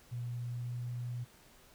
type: tone with pitch glide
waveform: sine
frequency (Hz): 120.7 to 121.75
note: B2 to B2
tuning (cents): -39 to -24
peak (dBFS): -36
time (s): 0.11-1.25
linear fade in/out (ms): 20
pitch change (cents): +15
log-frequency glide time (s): 0.35-0.71
effects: pink hiss -61 dBFS RMS until 1.74 s